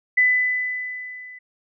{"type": "tone with level ramp", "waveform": "sine", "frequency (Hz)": 2000, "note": "B6", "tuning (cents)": 21, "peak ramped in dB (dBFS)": [-12, -38], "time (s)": [0.17, 1.39], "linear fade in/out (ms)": 10, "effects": []}